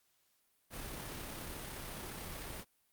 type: noise with amplitude modulation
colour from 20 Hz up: pink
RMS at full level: -43 dBFS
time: 0.7-2.65 s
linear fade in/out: 50 ms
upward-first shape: sine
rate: 33.9 Hz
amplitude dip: 25%
effects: white hiss -75 dBFS RMS until 2.92 s + Opus 48 kbps